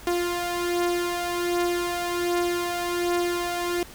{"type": "beating tone pair", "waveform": "sawtooth", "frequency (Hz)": [349.5, 350.8], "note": ["F4", "F4"], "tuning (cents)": [1, 8], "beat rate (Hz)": 1.3, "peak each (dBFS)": [-21, -26], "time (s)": [0.07, 3.83], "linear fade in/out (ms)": 2, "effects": ["added 50 Hz sine -52 dBFS peak until 3.94 s", "pink hiss -45 dBFS RMS until 3.94 s"]}